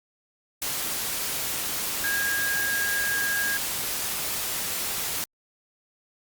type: tone in noise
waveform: sine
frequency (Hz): 1630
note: G#6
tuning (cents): -33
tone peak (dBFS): -25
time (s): 2.04-3.57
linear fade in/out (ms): 0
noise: white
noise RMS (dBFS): -29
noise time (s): 0.62-5.24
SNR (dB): +1
effects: Opus 48 kbps